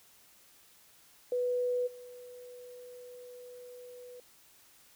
sine tone with level steps, 493.9 Hz, B4, in tune, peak -28 / -46 dBFS, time 1.32-4.2 s, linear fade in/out 2 ms, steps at 1.86 s, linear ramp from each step 20 ms, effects white hiss -61 dBFS RMS until 4.95 s

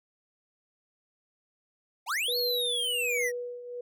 square linear two-way sweep, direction up then down, 658 to 4406 to 1857 Hz, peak -28 dBFS, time 2.06-3.32 s, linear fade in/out 50 ms, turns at 2.37 s
sine tone with tremolo, 487.5 Hz, B4, 23 cents flat, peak -29 dBFS, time 2.28-3.81 s, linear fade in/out 5 ms, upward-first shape triangle, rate 1.3 Hz, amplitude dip 75%
effects none

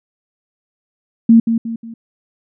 sine tone with echo, 228.6 Hz, A#3, 34 cents flat, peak -4 dBFS, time 1.29-1.4 s, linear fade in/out 5 ms, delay 180 ms, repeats 3, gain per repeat -8 dB, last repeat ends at 1.94 s, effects none

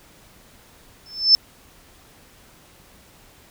sine tone with exponential growth, 5280 Hz, E8, 2 cents sharp, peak -6 dBFS, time 1.06-1.35 s, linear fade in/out 0 ms, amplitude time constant 63 ms, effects pink hiss -51 dBFS RMS until 3.5 s

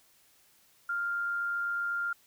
sine tone with amplitude modulation, 1396.9 Hz, F6, in tune, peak -28 dBFS, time 0.89-2.13 s, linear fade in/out 5 ms, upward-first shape sine, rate 108 Hz, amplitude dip 25%, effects white hiss -64 dBFS RMS until 2.26 s

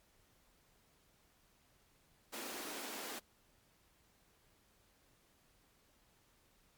pink high-pass noise, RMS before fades -45 dBFS, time 2.32-3.2 s, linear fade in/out 20 ms, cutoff 220 Hz, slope 48 dB/octave, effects pink hiss -71 dBFS RMS until 6.77 s + MP3 96 kbps

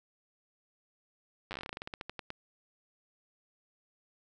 slowing click train, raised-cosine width 0.3 ms, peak -23 dBFS, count 20, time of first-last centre 1.51-2.304 s, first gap 9 ms, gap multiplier 1.15, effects none

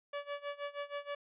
sawtooth tone with tremolo, 574 Hz, D5, 40 cents flat, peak -32 dBFS, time 0.13-1.15 s, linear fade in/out 5 ms, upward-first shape sine, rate 6.3 Hz, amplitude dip 90%, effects resampled to 8000 Hz

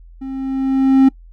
triangle tone with level ramp, 266.9 Hz, C4, 35 cents sharp, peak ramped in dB -23 to -3 dBFS, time 0.21-1.09 s, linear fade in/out 10 ms, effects noise-tail reverb RT60 0.1 s tail -23 dB re dry + added 42 Hz sine -38 dBFS peak until 1.32 s

